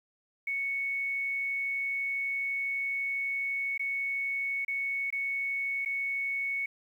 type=tone with dropouts; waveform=sine; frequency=2217 Hz; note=C#7; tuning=in tune; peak=-29 dBFS; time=0.47-6.66 s; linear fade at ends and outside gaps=5 ms; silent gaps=3.778-3.794 / 4.649-4.68 / 5.104-5.125 / 5.85-5.858 s; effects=10-bit